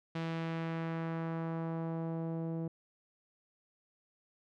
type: tone with low-pass filter sweep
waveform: sawtooth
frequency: 164.1 Hz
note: E3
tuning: 8 cents flat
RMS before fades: -37 dBFS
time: 0.15-2.68 s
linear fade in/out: 5 ms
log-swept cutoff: 3500 to 490 Hz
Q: 1
effects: none